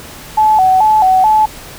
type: tone with vibrato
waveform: sine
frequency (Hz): 805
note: G5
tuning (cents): +46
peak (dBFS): -6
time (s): 0.37-1.46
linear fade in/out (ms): 10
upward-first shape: square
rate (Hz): 2.3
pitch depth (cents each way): 120
effects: pink hiss -32 dBFS RMS until 1.78 s